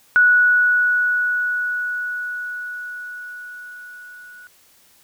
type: tone with level ramp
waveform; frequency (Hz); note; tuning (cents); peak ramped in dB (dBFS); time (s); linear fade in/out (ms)
sine; 1469; F#6; -13; -9 to -39; 0.16-4.47; 0
effects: white hiss -54 dBFS RMS until 5.03 s